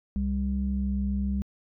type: tone pair together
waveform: sine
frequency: 66.7 / 198.95 Hz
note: C2 / G3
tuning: +34 / +26 cents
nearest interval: octave + perfect fifth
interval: 1892 cents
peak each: -27 dBFS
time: 0.16-1.42 s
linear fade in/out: 0 ms
effects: tanh soft clip ceiling -17 dBFS